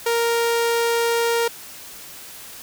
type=tone; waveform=sawtooth; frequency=466.2 Hz; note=A#4; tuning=in tune; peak=-14 dBFS; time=0.06-1.48 s; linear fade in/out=5 ms; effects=white hiss -39 dBFS RMS until 2.62 s